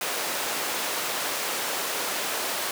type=high-pass noise; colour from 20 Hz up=pink; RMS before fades=-29 dBFS; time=0.01-2.71 s; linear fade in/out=2 ms; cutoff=480 Hz; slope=12 dB/octave; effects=none